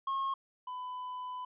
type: tone pair in turn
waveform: triangle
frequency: 1083 / 1001.5 Hz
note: C#6 / B5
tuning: -41 / +24 cents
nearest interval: minor second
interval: 135 cents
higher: first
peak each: -29 / -36 dBFS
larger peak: first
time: 0.07-0.34 / 0.67-1.45 s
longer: second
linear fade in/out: 5 ms
effects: resampled to 8000 Hz